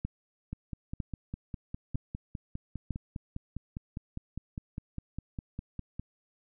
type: two click trains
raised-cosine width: 5 ms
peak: -24 / -20 dBFS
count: 28 / 4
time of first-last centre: 0.53-5.996 / 0.05-2.907 s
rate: 4.94 / 1.05 Hz
effects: none